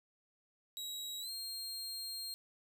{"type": "tone with pitch glide", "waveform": "sawtooth", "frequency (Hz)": [3851, 4200], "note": ["B7", "C8"], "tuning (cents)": [-44, 6], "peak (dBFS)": -38, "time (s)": [0.77, 2.34], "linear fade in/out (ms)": 0, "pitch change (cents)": 150, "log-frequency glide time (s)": [1.2, 1.3], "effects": []}